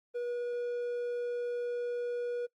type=tone with hard clipping; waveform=triangle; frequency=483.1 Hz; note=B4; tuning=38 cents flat; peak=-33 dBFS; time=0.14-2.47 s; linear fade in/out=20 ms; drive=6 dB; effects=noise-tail reverb RT60 0.1 s tail -23 dB re dry + Opus 24 kbps